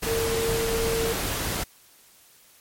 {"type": "tone in noise", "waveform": "sine", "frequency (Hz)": 454.9, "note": "A#4", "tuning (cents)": -42, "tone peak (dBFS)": -24, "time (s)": [0.06, 1.13], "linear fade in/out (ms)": 10, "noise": "pink", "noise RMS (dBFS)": -28, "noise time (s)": [0.02, 1.64], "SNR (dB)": 1, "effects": ["white hiss -55 dBFS RMS until 2.6 s", "MP3 64 kbps"]}